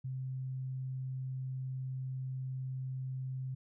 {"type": "tone", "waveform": "sine", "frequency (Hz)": 130.6, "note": "C3", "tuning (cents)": -3, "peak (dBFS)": -36, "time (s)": [0.04, 3.55], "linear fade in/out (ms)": 10, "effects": []}